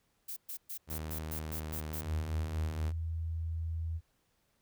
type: noise bursts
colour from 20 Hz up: violet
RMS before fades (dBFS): -41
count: 9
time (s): 0.28-2.014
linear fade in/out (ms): 10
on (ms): 86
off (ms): 120
type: tone with vibrato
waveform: sawtooth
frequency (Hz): 77.78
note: D#2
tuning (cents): 0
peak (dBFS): -34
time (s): 0.87-2.93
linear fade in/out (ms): 50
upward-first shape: triangle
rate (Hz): 0.75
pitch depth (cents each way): 13
type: tone with pitch glide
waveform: sine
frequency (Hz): 82.41 to 81.84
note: E2 to E2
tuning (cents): 0 to -12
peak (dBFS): -33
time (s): 2.01-4.01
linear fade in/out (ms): 50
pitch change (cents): -12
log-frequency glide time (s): 2.57-3.11
effects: pink hiss -75 dBFS RMS until 4.61 s